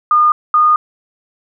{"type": "tone pair in turn", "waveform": "sine", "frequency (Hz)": [1217, 1225.5], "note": ["D#6", "D#6"], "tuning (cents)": [-39, -27], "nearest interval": "unison", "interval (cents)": 12, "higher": "second", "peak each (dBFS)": -7, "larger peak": "neither", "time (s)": [[0.11, 0.32], [0.54, 0.76]], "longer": "second", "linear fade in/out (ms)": 2, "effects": []}